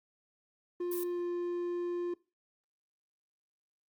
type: tone with pitch glide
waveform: triangle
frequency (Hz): 352.4 to 350.2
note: F4 to F4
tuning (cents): +16 to +5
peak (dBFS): -30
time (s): 0.8-2.14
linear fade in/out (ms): 5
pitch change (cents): -11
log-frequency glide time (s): 1.1-1.22
type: noise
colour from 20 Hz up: violet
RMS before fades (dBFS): -40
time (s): 0.91-1.04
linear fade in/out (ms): 10
effects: noise-tail reverb RT60 0.3 s tail -22 dB re dry + Opus 24 kbps